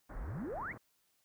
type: low-pass noise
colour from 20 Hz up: pink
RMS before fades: -49 dBFS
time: 0.09-0.78 s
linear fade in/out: 10 ms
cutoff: 1800 Hz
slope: 48 dB/octave
type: exponential sweep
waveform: sine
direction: up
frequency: 30.87 to 2354 Hz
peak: -38 dBFS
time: 0.15-0.73 s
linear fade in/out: 20 ms
effects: white hiss -75 dBFS RMS until 1.24 s